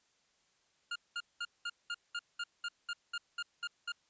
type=tone bursts; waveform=25% pulse; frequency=1412 Hz; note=F6; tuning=19 cents sharp; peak=-32 dBFS; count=13; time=0.91-3.921 s; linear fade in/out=5 ms; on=47 ms; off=200 ms; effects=white hiss -73 dBFS RMS until 4.09 s + resampled to 16000 Hz